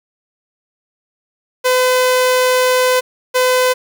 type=tone pair in turn; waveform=sawtooth; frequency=507 / 507 Hz; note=B4 / B4; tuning=+45 / +45 cents; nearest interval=unison; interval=0 cents; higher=neither; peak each=-7 dBFS; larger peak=neither; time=1.64-3.01 / 3.34-3.74 s; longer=first; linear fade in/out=20 ms; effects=8-bit